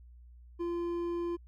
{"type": "tone with hard clipping", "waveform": "triangle", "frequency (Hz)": 344.1, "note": "F4", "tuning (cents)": -26, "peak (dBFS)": -33, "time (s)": [0.59, 1.37], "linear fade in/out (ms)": 20, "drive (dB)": 9, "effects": ["added 60 Hz sine -51 dBFS peak until 1.47 s"]}